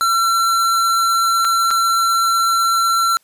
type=tone with dropouts; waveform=square; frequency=1354 Hz; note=E6; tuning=46 cents sharp; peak=-14 dBFS; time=0.01-3.17 s; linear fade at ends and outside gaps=0 ms; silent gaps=1.447-1.45 / 1.706-1.711 s; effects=white hiss -58 dBFS RMS until 3.23 s + resampled to 32000 Hz